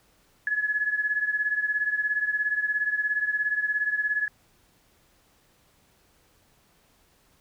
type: beating tone pair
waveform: sine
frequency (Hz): 1695 / 1712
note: G#6 / A6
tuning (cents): +35 / -48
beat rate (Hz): 17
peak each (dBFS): -25 / -29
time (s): 0.47-4.28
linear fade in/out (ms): 2
effects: pink hiss -63 dBFS RMS until 7.4 s